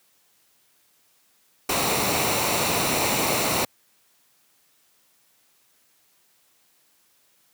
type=noise with comb filter; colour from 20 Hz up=pink; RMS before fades=-23 dBFS; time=1.69-3.65 s; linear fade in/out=5 ms; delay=0.61 ms; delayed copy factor=-0.5; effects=white hiss -63 dBFS RMS until 7.53 s + high-pass 100 Hz 12 dB/octave